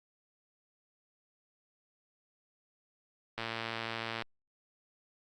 click train, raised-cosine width 0.3 ms, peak -20 dBFS, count 97, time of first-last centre 3.38-4.222 s, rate 114 Hz, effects Opus 48 kbps

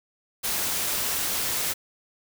white noise, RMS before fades -27 dBFS, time 0.43-1.74 s, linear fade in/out 20 ms, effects none

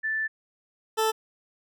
sine / 20% pulse tone pair in turn, 1760 / 440 Hz, A6 / A4, 0 / 0 cents, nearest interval 2 octaves, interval 2400 cents, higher first, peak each -25 / -17 dBFS, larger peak second, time 0.03-0.28 / 0.97-1.12 s, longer first, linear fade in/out 20 ms, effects none

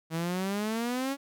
sawtooth exponential sweep, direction up, 159.5 to 281.4 Hz, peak -25 dBFS, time 0.1-1.17 s, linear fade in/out 50 ms, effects none

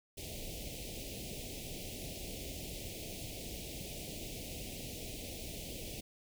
pink band-stop noise, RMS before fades -44 dBFS, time 0.17-6.01 s, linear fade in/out 10 ms, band 700 to 2300 Hz, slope 48 dB/octave, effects none

